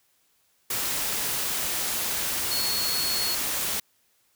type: tone in noise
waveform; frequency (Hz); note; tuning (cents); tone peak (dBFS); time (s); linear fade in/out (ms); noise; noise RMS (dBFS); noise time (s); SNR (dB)
sine; 4348; C#8; -34; -27; 2.51-3.35; 5; white; -28; 0.7-3.8; -2
effects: white hiss -67 dBFS RMS until 4.35 s